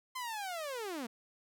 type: linear sweep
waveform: sawtooth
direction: down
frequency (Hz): 1046.5 to 217.4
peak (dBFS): -34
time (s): 0.15-1.07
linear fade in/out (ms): 10
effects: none